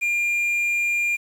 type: tone with quantisation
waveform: triangle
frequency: 2400 Hz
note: D7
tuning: 37 cents sharp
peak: -18 dBFS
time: 0.01-1.17 s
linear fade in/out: 20 ms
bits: 8
effects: none